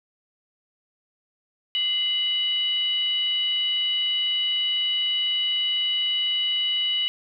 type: tone with frequency modulation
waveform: sine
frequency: 2946 Hz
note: F#7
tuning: 8 cents flat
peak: -21 dBFS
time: 1.75-7.08 s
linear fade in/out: 0 ms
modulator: 876 Hz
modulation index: 0.41
effects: none